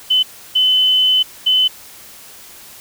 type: tone bursts at uneven times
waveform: sine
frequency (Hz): 3030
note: F#7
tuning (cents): +40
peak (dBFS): -10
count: 3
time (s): 0.1-0.23 / 0.55-1.23 / 1.46-1.68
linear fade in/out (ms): 10
effects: white hiss -39 dBFS RMS until 2.8 s